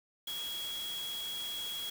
sine tone in noise, 3322 Hz, G#7, in tune, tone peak -37 dBFS, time 0.27-1.9 s, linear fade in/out 5 ms, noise white, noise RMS -45 dBFS, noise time 0.27-1.9 s, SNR +5 dB, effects none

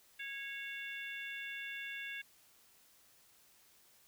harmonic tone with a mistuned harmonic, 550 Hz, C#5, 14 cents flat, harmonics 3 / 4 / 5 / 6, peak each -45 / -46 / -47 / -51 dBFS, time 0.19-2.22 s, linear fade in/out 10 ms, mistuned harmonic 6, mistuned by +100 cents, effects white hiss -66 dBFS RMS until 4.07 s

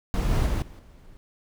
brown noise with level steps, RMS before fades -24 / -22 / -25 / -43 / -49 dBFS, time 0.14-1.17 s, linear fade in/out 0 ms, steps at 0.31 / 0.46 / 0.62 / 0.79 s, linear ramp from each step 2 ms, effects none

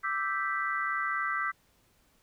sine chord, E minor seventh, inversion third, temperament equal with one note detuned, 1174.7 / 1318.5 / 1561.7 / 1975.5 Hz, D6 / E6 / G6 / B6, 0 / 0 / -7 / 0 cents, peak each -34 dBFS, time 0.03-1.52 s, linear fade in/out 20 ms, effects pink hiss -67 dBFS RMS until 2.22 s

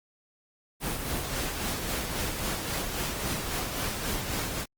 pink noise with tremolo, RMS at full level -30 dBFS, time 0.8-4.66 s, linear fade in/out 50 ms, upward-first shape sine, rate 3.7 Hz, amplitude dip 40%, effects Opus 24 kbps

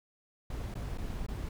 brown noise with dropouts, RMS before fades -37 dBFS, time 0.5-1.49 s, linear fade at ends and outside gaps 5 ms, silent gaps 0.742-0.752 / 0.977-0.981 / 1.266-1.284 s, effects none

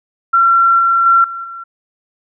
sine tone with level steps, 1362 Hz, F6, 44 cents flat, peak -7 / -9 / -6 / -22 / -26 dBFS, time 0.33-1.64 s, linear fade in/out 10 ms, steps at 0.79 / 1.06 / 1.24 / 1.44 s, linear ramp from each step 2 ms, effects none

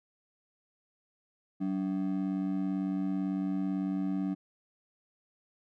triangle ring-modulated tone, 237.7 Hz, A#3, 34 cents sharp, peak -24 dBFS, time 1.6-4.35 s, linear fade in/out 20 ms, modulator 49 Hz, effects none

